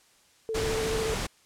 sine tone with vibrato, 442.8 Hz, A4, 11 cents sharp, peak -28 dBFS, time 0.49-1.14 s, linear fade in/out 0 ms, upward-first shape sine, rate 14 Hz, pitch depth 24 cents each way
pink noise, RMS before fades -31 dBFS, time 0.54-1.27 s, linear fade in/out 10 ms
effects white hiss -61 dBFS RMS until 1.45 s + low-pass 9000 Hz 12 dB/octave

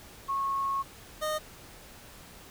sine / 25% pulse tone pair in turn, 1095 / 615.8 Hz, C#6 / D#5, -22 / -18 cents, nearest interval minor seventh, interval 996 cents, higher first, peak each -27 / -25 dBFS, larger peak second, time 0.28-0.83 / 1.21-1.39 s, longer first, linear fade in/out 20 ms, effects pink hiss -50 dBFS RMS until 2.5 s

